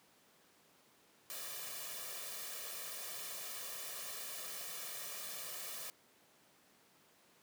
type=noise with comb filter; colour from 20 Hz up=white; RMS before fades=-45 dBFS; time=1.3-5.9 s; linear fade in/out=0 ms; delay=1.7 ms; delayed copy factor=+0.7; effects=pink hiss -67 dBFS RMS until 7.42 s + high-pass 200 Hz 12 dB/octave